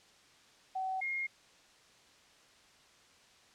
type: tone pair in turn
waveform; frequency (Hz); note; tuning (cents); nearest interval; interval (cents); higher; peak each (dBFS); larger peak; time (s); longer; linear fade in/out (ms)
sine; 757 / 2139; F#5 / C7; +39 / +38; octave + tritone; 1799; second; -33 / -33; neither; 0.75-1.01 / 1.01-1.27; neither; 10
effects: white hiss -62 dBFS RMS until 3.54 s + low-pass 6000 Hz 12 dB/octave